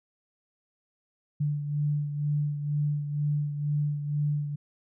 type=beating tone pair; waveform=sine; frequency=146.83 / 148.93 Hz; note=D3 / D3; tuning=0 / +25 cents; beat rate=2.1 Hz; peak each=-26 / -34 dBFS; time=1.4-4.56 s; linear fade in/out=10 ms; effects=none